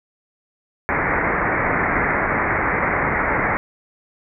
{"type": "low-pass noise", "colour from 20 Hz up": "white", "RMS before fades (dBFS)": -20, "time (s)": [0.89, 3.57], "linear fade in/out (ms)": 0, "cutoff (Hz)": 2200, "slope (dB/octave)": 96, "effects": []}